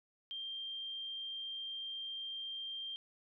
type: tone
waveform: sine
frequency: 3177 Hz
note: G7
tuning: 23 cents sharp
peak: -40 dBFS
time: 0.31-2.96 s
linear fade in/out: 0 ms
effects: none